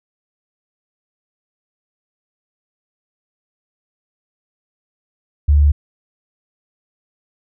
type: tone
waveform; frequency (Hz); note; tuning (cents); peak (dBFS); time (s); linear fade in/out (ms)
sine; 72.9; D2; -12; -8; 5.48-5.72; 10
effects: none